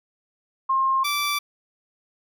sine / 15% pulse tone pair in turn, 1065 / 1165 Hz, C6 / D6, +30 / -14 cents, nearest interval major second, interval 156 cents, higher second, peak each -18 / -16 dBFS, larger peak second, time 0.69-1.04 / 1.04-1.39 s, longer neither, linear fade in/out 10 ms, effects none

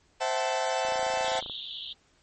40% pulse chord, F# half-diminished seventh, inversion second, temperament equal with one note detuned, 523.3 / 659.3 / 756 / 880 Hz, C5 / E5 / F#5 / A5, 0 / 0 / +37 / 0 cents, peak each -31 dBFS, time 0.2-1.41 s, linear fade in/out 20 ms
click train, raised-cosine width 1 ms, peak -29 dBFS, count 19, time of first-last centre 0.85-1.497 s, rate 27.8 Hz
white band-pass noise, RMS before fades -39 dBFS, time 1.24-1.93 s, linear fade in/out 5 ms, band 3000 to 3900 Hz, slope 96 dB/octave
effects pink hiss -65 dBFS RMS until 2.22 s + MP3 32 kbps

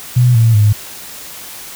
sine tone with pitch steps, 123.6 / 114 / 105.14 Hz, B2 / A#2 / G#2, +2 / -38 / +22 cents, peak -6 dBFS, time 0.16-0.73 s, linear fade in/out 10 ms, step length 190 ms, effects white hiss -31 dBFS RMS until 1.75 s

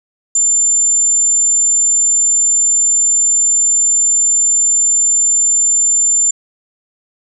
sine tone, 7180 Hz, A8, 34 cents sharp, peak -9 dBFS, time 0.35-6.31 s, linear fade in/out 5 ms, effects none

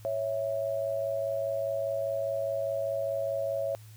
sine tone pair together, 554.4 / 659.3 Hz, C#5 / E5, 0 / 0 cents, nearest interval minor third, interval 300 cents, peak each -30 / -32 dBFS, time 0.05-3.75 s, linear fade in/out 0 ms, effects added 108 Hz sine -47 dBFS peak until 3.96 s + white hiss -58 dBFS RMS until 3.96 s

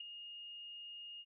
sine tone with ADSR envelope, 2846 Hz, F7, 32 cents sharp, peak -39 dBFS, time 0-1.25 s, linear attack 8 ms, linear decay 4 ms, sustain -8 dB, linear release 48 ms, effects none

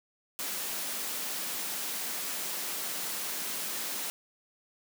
white high-pass noise, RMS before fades -35 dBFS, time 0.39-4.1 s, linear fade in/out 0 ms, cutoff 160 Hz, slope 48 dB/octave, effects none

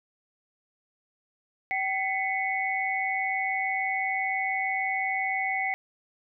sine tone cluster, 768 / 2014 / 2207 Hz, G5 / B6 / C#7, -36 / +33 / -8 cents, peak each -30 dBFS, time 1.71-5.74 s, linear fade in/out 0 ms, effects none

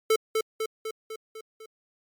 square tone with echo, 440 Hz, A4, in tune, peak -19 dBFS, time 0.1-0.16 s, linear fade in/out 5 ms, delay 250 ms, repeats 6, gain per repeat -4 dB, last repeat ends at 1.66 s, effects MP3 96 kbps

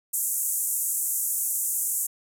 white band-pass noise, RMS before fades -27 dBFS, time 0.13-2.07 s, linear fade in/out 10 ms, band 7000 to 14000 Hz, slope 48 dB/octave, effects none

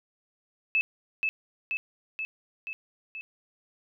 sine tone with echo, 2612 Hz, E7, 17 cents flat, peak -21 dBFS, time 0.75-0.81 s, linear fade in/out 0 ms, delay 480 ms, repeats 5, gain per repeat -3 dB, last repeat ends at 3.21 s, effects none

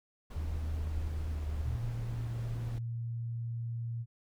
brown noise, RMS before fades -42 dBFS, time 0.3-2.79 s, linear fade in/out 10 ms
sine tone with pitch glide, 77.78 to 75.7 Hz, D#2 to D#2, 0 to -47 cents, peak -33 dBFS, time 0.36-1.77 s, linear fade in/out 10 ms, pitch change -47 cents, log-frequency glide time 1.3-1.35 s
sine tone, 116.54 Hz, A#2, in tune, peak -34 dBFS, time 1.63-4.06 s, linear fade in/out 50 ms
effects none

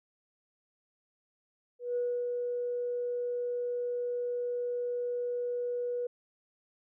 sine tone with ADSR envelope, 486.7 Hz, B4, 25 cents flat, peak -27 dBFS, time 1.79-6.07 s, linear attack 170 ms, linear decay 290 ms, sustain -3 dB, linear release 6 ms, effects tanh soft clip ceiling -23 dBFS

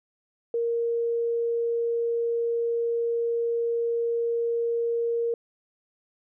sine tone, 466.7 Hz, A#4, 2 cents sharp, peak -23 dBFS, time 0.54-5.34 s, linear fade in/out 2 ms, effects none

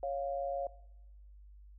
sine tone pair together, 554.4 / 700.7 Hz, C#5 / F5, 0 / +6 cents, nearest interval major third, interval 406 cents, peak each -35 / -37 dBFS, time 0.03-0.67 s, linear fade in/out 2 ms, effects noise-tail reverb RT60 0.9 s tail -19 dB re dry + added 50 Hz sine -52 dBFS peak until 1.78 s

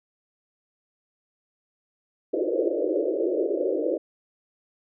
pink band-pass noise, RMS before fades -25 dBFS, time 2.33-3.98 s, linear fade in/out 10 ms, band 310 to 600 Hz, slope 96 dB/octave, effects none

